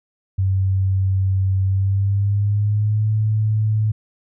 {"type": "tone with pitch glide", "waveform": "sine", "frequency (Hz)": [95.6, 107.93], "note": ["G2", "A2"], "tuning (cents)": [-43, -33], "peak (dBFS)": -15, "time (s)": [0.38, 3.92], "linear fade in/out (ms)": 10, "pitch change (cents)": 210, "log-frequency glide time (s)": [1.64, 3.1], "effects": []}